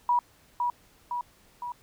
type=tone with echo; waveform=sine; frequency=969 Hz; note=B5; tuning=33 cents flat; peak=-20 dBFS; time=0.09-0.19 s; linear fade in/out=2 ms; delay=510 ms; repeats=3; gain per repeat=-4 dB; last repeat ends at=1.72 s; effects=pink hiss -60 dBFS RMS until 1.82 s